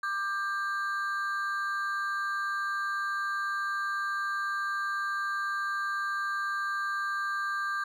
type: ring-modulated tone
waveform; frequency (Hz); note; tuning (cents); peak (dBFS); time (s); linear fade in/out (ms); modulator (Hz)
triangle; 1387; F6; -12; -24; 0.03-7.84; 5; 201
effects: none